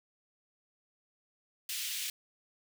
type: high-pass noise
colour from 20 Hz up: pink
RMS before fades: -37 dBFS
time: 1.69-2.1 s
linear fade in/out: 2 ms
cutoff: 2400 Hz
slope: 24 dB/octave
effects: none